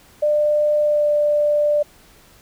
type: tone with pitch glide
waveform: sine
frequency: 597 to 591.8 Hz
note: D5 to D5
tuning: +28 to +13 cents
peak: -14 dBFS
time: 0.22-1.83 s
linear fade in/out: 10 ms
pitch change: -15 cents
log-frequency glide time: 0.81-1.08 s
effects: pink hiss -50 dBFS RMS until 2.41 s